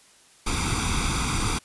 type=noise with comb filter; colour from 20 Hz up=pink; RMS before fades=-25 dBFS; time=0.46-1.59 s; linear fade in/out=10 ms; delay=0.84 ms; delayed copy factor=+0.8; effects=white hiss -55 dBFS RMS until 1.64 s + resampled to 24000 Hz